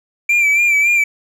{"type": "tone with vibrato", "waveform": "triangle", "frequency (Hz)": 2349, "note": "D7", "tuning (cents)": 0, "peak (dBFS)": -9, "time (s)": [0.29, 1.04], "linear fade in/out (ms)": 5, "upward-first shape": "sine", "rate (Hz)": 3.6, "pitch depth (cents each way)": 49, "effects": []}